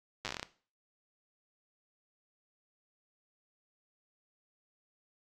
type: slowing click train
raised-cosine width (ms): 0.2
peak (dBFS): -19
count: 11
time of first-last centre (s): 0.25-0.429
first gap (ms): 8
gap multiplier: 1.17
effects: noise-tail reverb RT60 0.4 s tail -17 dB re dry + AAC 64 kbps